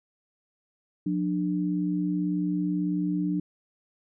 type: tone pair together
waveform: sine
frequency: 179.3 / 297.5 Hz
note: F3 / D4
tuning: +46 / +22 cents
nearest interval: major sixth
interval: 876 cents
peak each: -27 dBFS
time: 1.06-3.4 s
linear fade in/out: 5 ms
effects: none